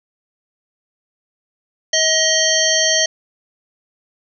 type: harmonic tone with a mistuned harmonic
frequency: 630 Hz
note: D#5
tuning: 21 cents sharp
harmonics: 1 / 3 / 5 / 7 / 9 / 10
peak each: -20 / -20 / -20 / -20 / -20 / -20 dBFS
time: 1.93-3.06 s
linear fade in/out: 5 ms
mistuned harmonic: 1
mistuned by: +16 cents
effects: none